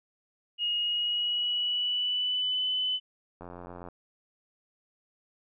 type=tone with pitch glide; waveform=sine; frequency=2873 to 3014 Hz; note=F7 to F#7; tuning=+48 to +31 cents; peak=-26 dBFS; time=0.58-3 s; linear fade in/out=50 ms; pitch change=+83 cents; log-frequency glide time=0.78-2.65 s
type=click train; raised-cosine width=1 ms; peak=-29 dBFS; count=43; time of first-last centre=3.41-3.886 s; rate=88.2 Hz
effects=none